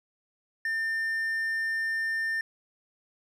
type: tone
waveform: triangle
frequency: 1800 Hz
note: A6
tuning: 39 cents sharp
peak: -25 dBFS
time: 0.65-2.41 s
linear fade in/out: 2 ms
effects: none